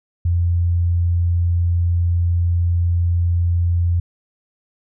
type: tone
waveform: sine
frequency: 86.4 Hz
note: F2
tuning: 18 cents flat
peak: -14 dBFS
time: 0.25-4 s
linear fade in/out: 5 ms
effects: none